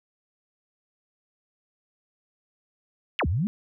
sine exponential two-way sweep, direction down then up, 3273 to 69.3 to 228.8 Hz, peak -22 dBFS, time 3.19-3.47 s, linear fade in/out 0 ms, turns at 3.27 s, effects none

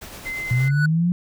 pink noise with tremolo, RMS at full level -36 dBFS, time 0.01-0.69 s, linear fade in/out 10 ms, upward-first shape triangle, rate 8.7 Hz, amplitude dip 40%
sine tone, 2066 Hz, C7, 22 cents flat, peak -26 dBFS, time 0.25-0.71 s, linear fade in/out 20 ms
triangle tone with exponential growth, 1480 Hz, F#6, in tune, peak -16 dBFS, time 0.47-0.86 s, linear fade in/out 5 ms, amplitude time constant 83 ms
sine linear sweep, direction up, 120 to 180 Hz, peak -16 dBFS, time 0.51-1.12 s, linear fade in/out 0 ms
effects none

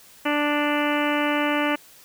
harmonic tone, 294.1 Hz, D4, 3 cents sharp, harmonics 1 / 2 / 3 / 4 / 5 / 6 / 7 / 8 / 9 / 10, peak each -24 / -27 / -29 / -30 / -31 / -32 / -32 / -33 / -34 / -34 dBFS, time 0.25-1.76 s, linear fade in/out 10 ms, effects white hiss -50 dBFS RMS until 2.04 s

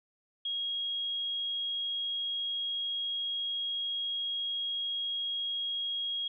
sine tone, 3283 Hz, G#7, 21 cents flat, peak -31 dBFS, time 0.45-6.28 s, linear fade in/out 5 ms, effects none

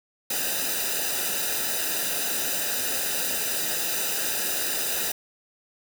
white noise with comb filter, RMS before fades -27 dBFS, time 0.3-5.12 s, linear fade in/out 5 ms, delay 0.91 ms, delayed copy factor -0.8, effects none

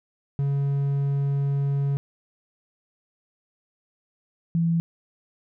triangle / sine tone pair in turn, 140 / 166.96 Hz, C#3 / E3, +18 / +22 cents, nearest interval minor third, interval 304 cents, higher second, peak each -19 dBFS, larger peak neither, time 0.39-1.97 / 4.55-4.8 s, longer first, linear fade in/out 0 ms, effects none

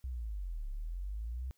sine linear two-way sweep, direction down then up, 66 to 33.5 to 66 Hz, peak -36 dBFS, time 0.04-1.51 s, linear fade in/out 0 ms, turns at 0.69 s, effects white hiss -75 dBFS RMS until 1.57 s

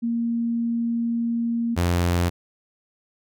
sine / sawtooth tone pair in turn, 233.1 / 87.31 Hz, A#3 / F2, 0 / 0 cents, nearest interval octave + perfect fourth, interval 1700 cents, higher first, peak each -21 / -15 dBFS, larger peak second, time 0.02-1.76 / 1.76-2.3 s, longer first, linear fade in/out 20 ms, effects none

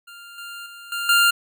25% pulse tone with level steps, 1396.9 Hz, F6, in tune, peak -36 / -30 / -35 / -21 / -10 dBFS, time 0.07-1.31 s, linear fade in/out 10 ms, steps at 0.38 / 0.66 / 0.92 / 1.09 s, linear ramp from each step 2 ms, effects none

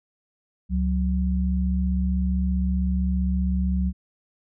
sine tone pair together, 69.3 / 184.73 Hz, C#2 / F#3, 0 / -3 cents, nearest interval octave + perfect fourth, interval 1697 cents, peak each -22 / -24 dBFS, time 0.69-3.93 s, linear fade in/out 50 ms, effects none

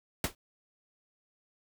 pink noise with exponential decay, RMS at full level -26 dBFS, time 0.24-0.35 s, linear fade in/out 2 ms, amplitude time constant 22 ms, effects none

